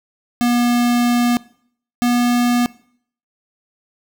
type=tone pair in turn; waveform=square; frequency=241 / 242.4 Hz; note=B3 / B3; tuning=-42 / -32 cents; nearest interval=unison; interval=10 cents; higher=second; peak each=-14 dBFS; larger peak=neither; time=0.41-1.37 / 2.02-2.66 s; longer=first; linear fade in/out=0 ms; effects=noise-tail reverb RT60 0.6 s tail -21 dB re dry